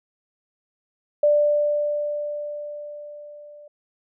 sine tone with level ramp, 590 Hz, D5, 8 cents sharp, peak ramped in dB -13 to -42 dBFS, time 1.23-3.68 s, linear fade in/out 5 ms, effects none

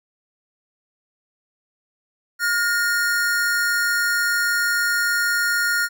square tone pair together, 1425 / 1838.8 Hz, F6 / A#6, +34 / -24 cents, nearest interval major third, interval 442 cents, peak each -20 / -25 dBFS, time 2.39-5.89 s, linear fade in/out 50 ms, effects none

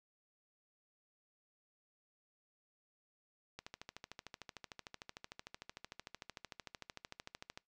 click train, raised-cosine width 0.2 ms, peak -29 dBFS, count 54, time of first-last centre 3.59-7.575 s, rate 13.3 Hz, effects noise-tail reverb RT60 0.2 s tail -24 dB re dry

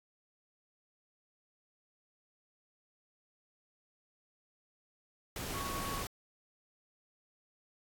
sine tone in noise, 1112 Hz, C#6, 5 cents sharp, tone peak -40 dBFS, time 5.54-6.02 s, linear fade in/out 2 ms, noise pink, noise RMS -40 dBFS, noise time 5.36-6.07 s, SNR -3 dB, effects AAC 64 kbps

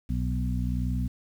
harmonic tone with a mistuned harmonic, 61.74 Hz, B1, in tune, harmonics 1 / 2 / 3 / 4, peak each -28 / -31 / -33 / -34 dBFS, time 0.09-1.08 s, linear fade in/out 10 ms, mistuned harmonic 1, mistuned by +44 cents, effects 9-bit

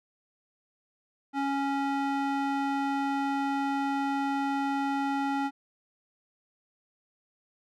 square tone with band-pass filter, 277.2 Hz, C#4, in tune, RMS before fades -29 dBFS, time 1.33-5.51 s, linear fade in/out 50 ms, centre 830 Hz, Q 0.89, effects none

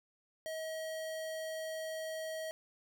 square tone, 637 Hz, D#5, 41 cents sharp, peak -39 dBFS, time 0.46-2.51 s, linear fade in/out 0 ms, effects none

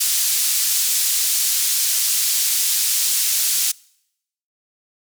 pink band-pass noise, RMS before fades -19 dBFS, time 0-3.72 s, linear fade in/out 10 ms, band 5600 to 16000 Hz, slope 12 dB/octave, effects noise-tail reverb RT60 0.8 s tail -25 dB re dry

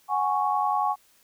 sine chord, F# suspended second, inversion none, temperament equal, 740 / 830.6 / 1108.7 Hz, F#5 / G#5 / C#6, 0 / 0 / 0 cents, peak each -28 / -25 / -26 dBFS, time 0.08-0.96 s, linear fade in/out 50 ms, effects white hiss -61 dBFS RMS until 1.23 s

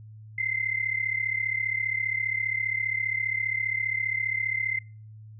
sine tone pair together, 2058 / 2093 Hz, C7 / C7, -29 / 0 cents, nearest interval unison, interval 29 cents, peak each -28 dBFS, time 0.38-4.79 s, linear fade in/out 5 ms, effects noise-tail reverb RT60 0.4 s tail -26 dB re dry + added 108 Hz sine -43 dBFS peak until 5.39 s

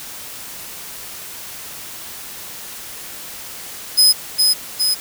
sawtooth tone with echo, 5050 Hz, D#8, 25 cents sharp, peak -6 dBFS, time 3.97-4.13 s, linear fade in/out 20 ms, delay 410 ms, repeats 2, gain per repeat -3 dB, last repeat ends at 4.95 s, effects white hiss -33 dBFS RMS until 5 s

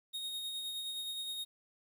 45% pulse tone with tremolo, 3729 Hz, A#7, in tune, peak -37 dBFS, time 0.13-1.45 s, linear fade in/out 20 ms, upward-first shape sine, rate 9.6 Hz, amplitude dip 30%, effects 11-bit

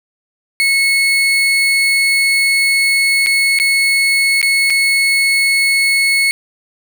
35% pulse tone with dropouts, 2194 Hz, C#7, 18 cents flat, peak -9 dBFS, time 0.6-6.31 s, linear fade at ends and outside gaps 0 ms, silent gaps 3.262-3.269 / 3.588-3.599 / 4.415-4.428 / 4.7-4.704 s, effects none

